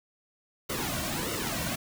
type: noise with flanger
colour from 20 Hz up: pink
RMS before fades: -32 dBFS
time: 0.69-1.76 s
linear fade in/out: 10 ms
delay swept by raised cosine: 1.2 to 2.4 ms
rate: 1.6 Hz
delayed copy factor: -0.75
effects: none